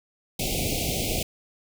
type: band-stop noise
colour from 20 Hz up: pink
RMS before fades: -27 dBFS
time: 0.39-1.23 s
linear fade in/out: 5 ms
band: 770 to 2200 Hz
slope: 96 dB/octave
effects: none